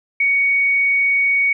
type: tone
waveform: sine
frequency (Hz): 2236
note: C#7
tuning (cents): +14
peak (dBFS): -13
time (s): 0.2-1.53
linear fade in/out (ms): 5
effects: none